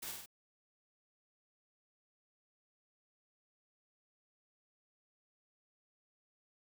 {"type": "noise with echo", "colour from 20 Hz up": "white", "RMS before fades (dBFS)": -44, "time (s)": [0.02, 0.12], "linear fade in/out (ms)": 10, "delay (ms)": 47, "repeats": 3, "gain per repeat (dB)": -3, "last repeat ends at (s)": 0.261, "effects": []}